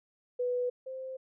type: tone pair in turn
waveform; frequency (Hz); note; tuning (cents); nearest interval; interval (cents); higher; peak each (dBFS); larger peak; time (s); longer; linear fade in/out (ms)
sine; 493.9 / 522.7; B4 / C5; 0 / -2; minor second; 98; second; -28 / -37; first; 0.39-0.7 / 0.86-1.17; neither; 10
effects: none